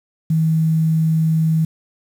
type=tone; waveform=sine; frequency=160 Hz; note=D#3; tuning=49 cents sharp; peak=-13 dBFS; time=0.3-1.65 s; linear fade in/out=5 ms; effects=7-bit